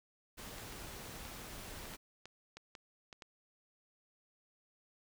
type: noise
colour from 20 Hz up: pink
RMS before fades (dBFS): -48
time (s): 0.37-1.97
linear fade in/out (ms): 20
type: clicks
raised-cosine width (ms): 0.2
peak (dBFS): -32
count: 10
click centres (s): 0.583 / 0.724 / 1.252 / 1.855 / 1.937 / 2.256 / 2.57 / 2.752 / 3.128 / 3.222
effects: none